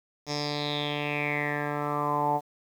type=tone with low-pass filter sweep; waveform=10% pulse; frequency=146.83 Hz; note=D3; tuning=in tune; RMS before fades=-29 dBFS; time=0.26-2.41 s; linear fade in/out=50 ms; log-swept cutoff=5800 to 800 Hz; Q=7; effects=9-bit